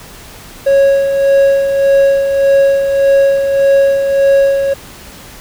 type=tone with tremolo; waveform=triangle; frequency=551 Hz; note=C#5; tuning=11 cents flat; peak=-3 dBFS; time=0.66-4.74 s; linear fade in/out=10 ms; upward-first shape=sine; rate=1.7 Hz; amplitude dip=50%; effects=pink hiss -34 dBFS RMS until 5.4 s